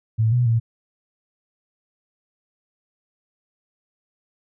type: tone with pitch steps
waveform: sine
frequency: 111.3 / 122.7 / 114.8 Hz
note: A2 / B2 / A#2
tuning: +20 / -11 / -26 cents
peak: -15 dBFS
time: 0.18-0.6 s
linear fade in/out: 20 ms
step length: 140 ms
effects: none